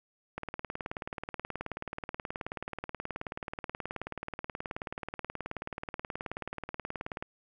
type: click train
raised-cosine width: 0.5 ms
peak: -21 dBFS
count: 129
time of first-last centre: 0.38-7.225 s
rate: 18.7 Hz
effects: none